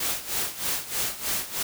white noise with tremolo, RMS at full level -26 dBFS, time 0-1.63 s, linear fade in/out 5 ms, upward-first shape sine, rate 3.2 Hz, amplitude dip 80%, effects none

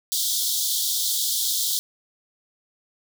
pink high-pass noise, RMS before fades -24 dBFS, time 0.12-1.79 s, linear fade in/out 0 ms, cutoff 3300 Hz, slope 96 dB/octave, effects none

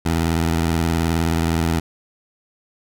15% pulse tone with vibrato, 82.41 Hz, E2, in tune, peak -11 dBFS, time 0.05-1.8 s, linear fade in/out 10 ms, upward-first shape square, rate 19 Hz, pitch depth 61 cents each way, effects none

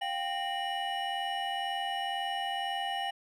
triangle tone cluster, 707 / 789 / 1842 / 2938 Hz, F5 / G5 / A#6 / F#7, +21 / +11 / -21 / -13 cents, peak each -37 / -32 / -38 / -36 dBFS, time 0.01-3.11 s, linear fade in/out 10 ms, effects none

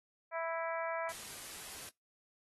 harmonic tone, 329.6 Hz, E4, in tune, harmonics 2 / 3 / 4 / 5 / 6 / 7, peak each -37 / -41 / -43 / -45 / -47 / -48 dBFS, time 0.31-1.13 s, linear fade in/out 50 ms
white noise, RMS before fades -47 dBFS, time 1.09-1.89 s, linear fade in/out 0 ms
effects noise-tail reverb RT60 0.2 s tail -25 dB re dry + AAC 32 kbps

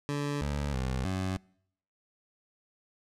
20% pulse tone with pitch steps, 144.4 / 72 / 64.5 / 94 Hz, D3 / D2 / C2 / F#2, -29 / -34 / -24 / +28 cents, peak -25 dBFS, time 0.09-1.37 s, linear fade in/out 0 ms, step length 320 ms, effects noise-tail reverb RT60 0.7 s tail -26 dB re dry + low-pass 9000 Hz 12 dB/octave

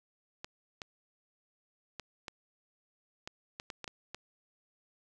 clicks, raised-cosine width 0.2 ms, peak -23 dBFS, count 10, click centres 0.445 / 0.818 / 1.997 / 2.282 / 3.275 / 3.599 / 3.702 / 3.843 / 3.878 / 4.146 s, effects none

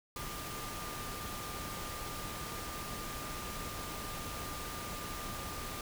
sine tone in noise, 1200 Hz, D6, 37 cents sharp, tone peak -46 dBFS, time 0.16-5.81 s, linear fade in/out 2 ms, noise pink, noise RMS -42 dBFS, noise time 0.16-5.81 s, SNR -7 dB, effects none

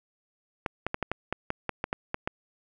clicks, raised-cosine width 0.5 ms, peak -13 dBFS, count 12, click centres 0.662 / 0.866 / 0.944 / 1.027 / 1.116 / 1.326 / 1.504 / 1.693 / 1.841 / 1.929 / 2.144 / 2.275 s, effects none

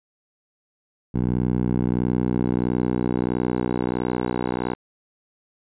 10% pulse tone with band-pass filter sweep, 61.5 Hz, B1, 7 cents flat, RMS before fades -23 dBFS, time 1.14-4.75 s, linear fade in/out 10 ms, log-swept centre 160 to 610 Hz, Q 0.81, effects resampled to 8000 Hz

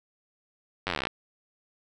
slowing click train, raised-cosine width 0.3 ms, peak -12 dBFS, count 16, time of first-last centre 0.87-1.07 s, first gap 10 ms, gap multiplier 1.04, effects none

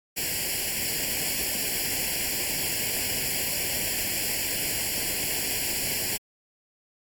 white noise with comb filter, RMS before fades -28 dBFS, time 0.16-6.18 s, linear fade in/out 20 ms, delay 0.4 ms, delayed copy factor +0.95, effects AAC 64 kbps

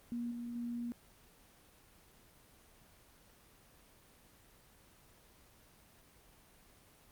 sine tone with level steps, 237.9 Hz, A#3, 35 cents sharp, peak -36 / -40 / -37 dBFS, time 0.12-0.92 s, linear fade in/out 0 ms, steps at 0.31 / 0.55 s, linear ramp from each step 5 ms, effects pink hiss -63 dBFS RMS until 7.11 s + Opus 24 kbps

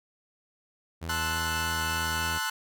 sawtooth tone with vibrato, 81.7 Hz, E2, 15 cents flat, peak -30 dBFS, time 1.01-2.39 s, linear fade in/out 20 ms, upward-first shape sine, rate 3.4 Hz, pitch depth 22 cents each way
sawtooth chord, F# half-diminished seventh, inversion first, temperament equal, 880 / 1046.5 / 1318.5 / 1480 Hz, A5 / C6 / E6 / F#6, 0 / 0 / 0 / 0 cents, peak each -31 / -33 / -33 / -27 dBFS, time 1.09-2.5 s, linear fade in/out 5 ms
effects none

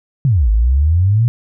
sine exponential two-way sweep, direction down then up, 147.1 to 51 to 122.5 Hz, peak -9 dBFS, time 0.25-1.28 s, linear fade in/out 0 ms, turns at 0.5 s, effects none

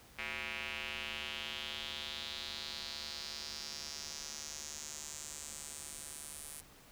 square tone with band-pass filter sweep, 75 Hz, D2, 37 cents sharp, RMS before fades -44 dBFS, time 0.18-6.61 s, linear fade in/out 10 ms, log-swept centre 2300 to 10000 Hz, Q 3.5, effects pink hiss -59 dBFS RMS until 6.91 s

